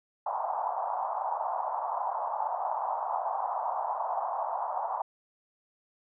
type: band-pass noise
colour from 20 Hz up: white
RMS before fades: -32 dBFS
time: 0.26-5.02 s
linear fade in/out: 5 ms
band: 680 to 1000 Hz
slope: 48 dB/octave
effects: none